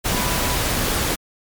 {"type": "tone in noise", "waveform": "sine", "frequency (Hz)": 987.8, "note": "B5", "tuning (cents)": 0, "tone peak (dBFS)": -29, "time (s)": [0.12, 0.56], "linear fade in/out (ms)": 20, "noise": "pink", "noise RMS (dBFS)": -21, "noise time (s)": [0.04, 1.16], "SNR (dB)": -11, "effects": ["MP3 96 kbps"]}